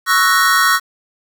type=chord; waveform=square; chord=F# dominant seventh; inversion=second; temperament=equal; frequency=1108.7 / 1318.5 / 1480 / 1864.7 Hz; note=C#6 / E6 / F#6 / A#6; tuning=0 / 0 / 0 / 0 cents; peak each=-17 dBFS; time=0.06-0.8 s; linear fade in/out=50 ms; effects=7-bit